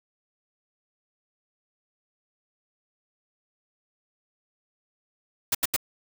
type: noise bursts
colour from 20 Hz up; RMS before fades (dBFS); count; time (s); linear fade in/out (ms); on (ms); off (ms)
white; -23; 3; 5.52-5.764; 5; 28; 80
effects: none